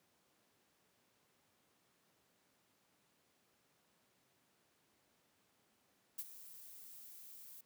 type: noise with ADSR envelope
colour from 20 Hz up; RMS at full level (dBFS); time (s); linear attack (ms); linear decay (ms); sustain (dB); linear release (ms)
violet; -41; 6.18-7.61; 11; 43; -14; 4
effects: pink hiss -75 dBFS RMS until 7.65 s + high-pass 150 Hz 12 dB/octave